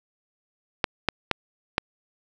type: clicks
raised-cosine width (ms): 0.3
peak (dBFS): -4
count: 4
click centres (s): 0.842 / 1.087 / 1.313 / 1.781
effects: none